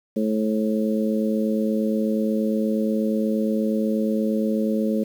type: harmonic tone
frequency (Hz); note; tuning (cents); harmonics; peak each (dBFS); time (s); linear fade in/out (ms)
108.4; A2; -25; 2 / 3 / 4 / 5; -21 / -29 / -28 / -28; 0.16-5.04; 10
effects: 8-bit